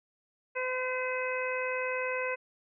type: harmonic tone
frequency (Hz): 510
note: C5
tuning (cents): -44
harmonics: 1 / 2 / 3 / 4 / 5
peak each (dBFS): -33 / -38 / -38 / -38 / -37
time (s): 0.55-2.36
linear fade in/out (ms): 20
effects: none